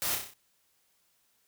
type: noise with echo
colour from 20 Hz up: white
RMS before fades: -32 dBFS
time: 0.02-0.15 s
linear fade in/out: 0 ms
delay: 31 ms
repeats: 6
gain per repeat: -4 dB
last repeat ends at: 0.336 s
effects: white hiss -71 dBFS RMS until 1.47 s